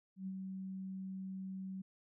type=tone with ADSR envelope; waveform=sine; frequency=190 Hz; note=F#3; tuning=46 cents sharp; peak=-38 dBFS; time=0.16-1.82 s; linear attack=110 ms; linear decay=51 ms; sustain=-3 dB; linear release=9 ms; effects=none